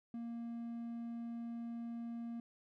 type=tone; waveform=triangle; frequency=233.4 Hz; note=A#3; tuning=2 cents sharp; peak=-39 dBFS; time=0.14-2.4 s; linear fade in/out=2 ms; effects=none